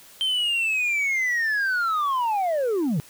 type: linear sweep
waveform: sine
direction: down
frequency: 3136 to 130.81 Hz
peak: -18 dBFS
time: 0.21-3 s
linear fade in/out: 0 ms
effects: tanh soft clip ceiling -20 dBFS + white hiss -49 dBFS RMS until 3.09 s